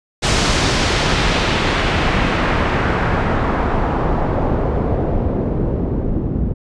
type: noise with low-pass filter sweep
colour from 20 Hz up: pink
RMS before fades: -17 dBFS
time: 0.22-6.54 s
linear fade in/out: 20 ms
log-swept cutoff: 6700 to 270 Hz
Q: 1
effects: resampled to 22050 Hz